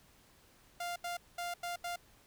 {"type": "tone bursts at uneven times", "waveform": "sawtooth", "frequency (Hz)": 698.5, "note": "F5", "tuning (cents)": 0, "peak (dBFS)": -33, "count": 5, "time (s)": [[0.8, 0.96], [1.04, 1.17], [1.38, 1.54], [1.63, 1.76], [1.84, 1.96]], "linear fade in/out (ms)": 5, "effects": ["pink hiss -64 dBFS RMS until 2.26 s"]}